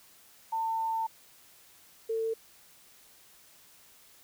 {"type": "tone pair in turn", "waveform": "sine", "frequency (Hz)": [898, 449], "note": ["A5", "A4"], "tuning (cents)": [35, 35], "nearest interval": "octave", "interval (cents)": 1200, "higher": "first", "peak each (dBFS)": -28, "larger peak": "neither", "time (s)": [[0.52, 1.07], [2.09, 2.34]], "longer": "first", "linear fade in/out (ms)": 10, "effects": ["white hiss -58 dBFS RMS until 4.23 s"]}